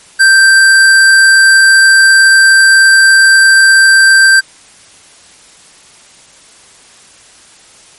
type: tone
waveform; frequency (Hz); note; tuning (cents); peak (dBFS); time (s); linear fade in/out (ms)
square; 1568; G6; 0; -3; 0.19-4.41; 20
effects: white hiss -40 dBFS RMS until 7.98 s + MP3 48 kbps